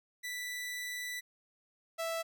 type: tone pair in turn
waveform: sawtooth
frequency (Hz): 1975.5 / 659.2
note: B6 / E5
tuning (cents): 0 / 0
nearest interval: octave + perfect fifth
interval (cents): 1900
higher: first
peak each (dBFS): -34 / -30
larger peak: second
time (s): 0.23-1.21 / 1.98-2.23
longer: first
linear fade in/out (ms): 20
effects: none